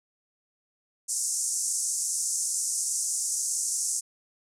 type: band-pass noise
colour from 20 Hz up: white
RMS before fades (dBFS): -29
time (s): 1.08-4.01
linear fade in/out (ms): 20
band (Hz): 5800 to 9600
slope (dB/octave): 48
effects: none